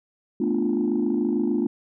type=chord; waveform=sine; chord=B half-diminished seventh; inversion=third; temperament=equal with one note detuned; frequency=220 / 246.9 / 295.2 / 349.2 Hz; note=A3 / B3 / D4 / F4; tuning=0 / 0 / +9 / 0 cents; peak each=-25 dBFS; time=0.4-1.67 s; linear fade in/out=5 ms; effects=tanh soft clip ceiling -14 dBFS